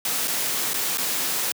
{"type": "noise with dropouts", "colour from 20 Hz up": "white", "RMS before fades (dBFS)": -25, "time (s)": [0.05, 1.52], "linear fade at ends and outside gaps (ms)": 2, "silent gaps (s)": [[0.275, 0.279], [0.735, 0.741], [0.974, 0.981]], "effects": ["high-pass 150 Hz 12 dB/octave"]}